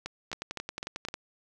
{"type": "two click trains", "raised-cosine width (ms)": 0.2, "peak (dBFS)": [-18, -18], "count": [10, 5], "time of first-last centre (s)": [[0.33, 1.141], [0.06, 1.086]], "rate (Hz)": [11.1, 3.9], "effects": []}